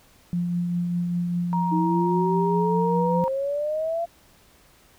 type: tone with tremolo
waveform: sine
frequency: 174.7 Hz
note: F3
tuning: 1 cent sharp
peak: -21 dBFS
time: 0.33-3.24 s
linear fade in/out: 0 ms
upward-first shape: triangle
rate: 5 Hz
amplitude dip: 30%
type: tone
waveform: sine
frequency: 940 Hz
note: A#5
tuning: 14 cents sharp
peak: -24 dBFS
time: 1.53-3.28 s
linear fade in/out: 0 ms
type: exponential sweep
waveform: sine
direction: up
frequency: 311.1 to 687 Hz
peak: -23 dBFS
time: 1.71-4.06 s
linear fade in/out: 20 ms
effects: pink hiss -56 dBFS RMS until 4.98 s